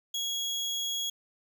30% pulse tone, 3322 Hz, G#7, in tune, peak -27 dBFS, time 0.14-1.1 s, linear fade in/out 5 ms, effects none

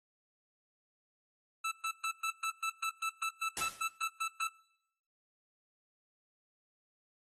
25% pulse tone bursts, 1318.5 Hz, E6, in tune, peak -29 dBFS, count 15, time 1.64-4.475 s, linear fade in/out 10 ms, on 77 ms, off 120 ms
white noise with exponential decay, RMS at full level -35 dBFS, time 3.57-3.97 s, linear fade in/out 0 ms, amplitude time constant 86 ms
effects noise-tail reverb RT60 0.8 s tail -21 dB re dry + AAC 32 kbps

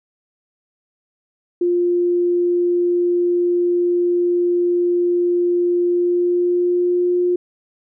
sine tone with pitch glide, 351.1 to 355.8 Hz, F4 to F4, +9 to +32 cents, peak -14 dBFS, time 1.61-7.36 s, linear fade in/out 5 ms, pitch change +23 cents, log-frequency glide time 5.86-7.2 s, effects none

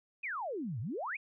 sine exponential two-way sweep, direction down then up, 2603 to 100.5 to 2603 Hz, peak -35 dBFS, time 0.23-1.17 s, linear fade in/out 10 ms, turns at 0.8 s, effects none

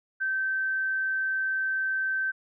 sine tone, 1549 Hz, G6, 21 cents flat, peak -25 dBFS, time 0.2-2.32 s, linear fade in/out 20 ms, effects none

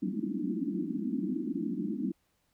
white band-pass noise, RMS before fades -33 dBFS, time 0.02-2.12 s, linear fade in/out 10 ms, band 180 to 330 Hz, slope 96 dB/octave, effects pink hiss -74 dBFS RMS until 2.53 s

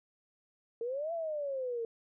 sine exponential two-way sweep, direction up then down, 451.8 to 683 to 451.8 Hz, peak -33 dBFS, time 0.81-1.85 s, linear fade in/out 2 ms, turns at 1.13 s, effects none

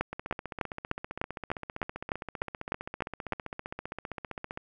two click trains, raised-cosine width 0.5 ms, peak -21 / -13 dBFS, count 69 / 12, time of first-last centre 0.13-4.574 / 0.01-3.323 s, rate 15.3 / 3.32 Hz, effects none

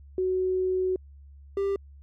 sine / triangle tone pair in turn, 371.5 / 395.2 Hz, F#4 / G4, +7 / +14 cents, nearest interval minor second, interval 107 cents, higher second, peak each -23 / -22 dBFS, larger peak second, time 0.18-0.96 / 1.57-1.76 s, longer first, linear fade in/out 2 ms, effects added 70 Hz sine -46 dBFS peak until 2.02 s

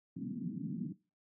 pink band-pass noise, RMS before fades -40 dBFS, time 0.16-0.93 s, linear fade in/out 10 ms, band 150 to 270 Hz, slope 48 dB/octave, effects noise-tail reverb RT60 0.3 s tail -19 dB re dry

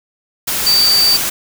sine tone in noise, 4622 Hz, D8, 28 cents flat, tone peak -9 dBFS, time 0.66-1.17 s, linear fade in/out 10 ms, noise white, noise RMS -18 dBFS, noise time 0.47-1.3 s, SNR +6 dB, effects none

